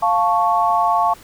sine chord, F augmented, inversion none, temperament equal, 698.5 / 880 / 1108.7 Hz, F5 / A5 / C#6, 0 / 0 / 0 cents, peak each -18 dBFS, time 0.02-1.14 s, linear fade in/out 10 ms, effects pink hiss -44 dBFS RMS until 1.23 s

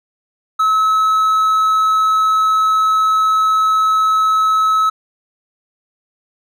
triangle tone, 1292 Hz, E6, 35 cents flat, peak -9 dBFS, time 0.59-4.9 s, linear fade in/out 10 ms, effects none

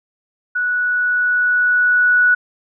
sine tone with level ramp, 1472 Hz, F#6, 9 cents flat, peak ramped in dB -16 to -9 dBFS, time 0.55-2.35 s, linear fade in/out 10 ms, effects none

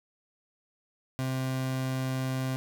30% pulse tone, 130.81 Hz, C3, in tune, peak -26 dBFS, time 1.19-2.56 s, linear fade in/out 0 ms, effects none

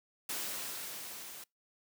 white noise with level ramp, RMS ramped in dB -37 to -48 dBFS, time 0.29-1.44 s, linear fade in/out 5 ms, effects noise-tail reverb RT60 0.2 s tail -26 dB re dry + high-pass 150 Hz 12 dB/octave

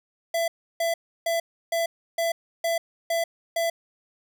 square tone bursts, 669 Hz, E5, 25 cents sharp, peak -23 dBFS, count 8, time 0.34-3.7 s, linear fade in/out 5 ms, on 140 ms, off 320 ms, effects none

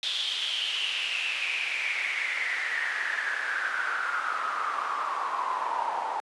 pink noise with band-pass filter sweep, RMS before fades -30 dBFS, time 0.03-6.2 s, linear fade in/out 0 ms, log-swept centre 3500 to 870 Hz, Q 7.4, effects high-pass 400 Hz 12 dB/octave + resampled to 24000 Hz

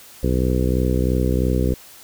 harmonic tone, 63 Hz, B1, 35 cents sharp, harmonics 1 / 2 / 3 / 4 / 5 / 6 / 7 / 8, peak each -20 / -23 / -25 / -26 / -27 / -28 / -28 / -29 dBFS, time 0.23-1.74 s, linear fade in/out 5 ms, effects white hiss -44 dBFS RMS until 2.03 s

